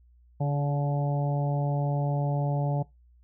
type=harmonic tone with a mistuned harmonic; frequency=143.6 Hz; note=D3; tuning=39 cents flat; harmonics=1 / 2 / 3 / 4 / 5 / 6; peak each=-24 / -38 / -40 / -35 / -37 / -40 dBFS; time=0.4-2.83 s; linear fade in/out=10 ms; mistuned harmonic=3; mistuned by=-29 cents; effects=noise-tail reverb RT60 0.2 s tail -22 dB re dry + added 60 Hz sine -55 dBFS peak until 3.23 s